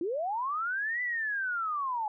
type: linear two-way sweep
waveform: sine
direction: up then down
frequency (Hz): 314.4 to 2001 to 829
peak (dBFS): -29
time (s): 0.01-2.08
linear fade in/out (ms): 2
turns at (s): 1.02
effects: none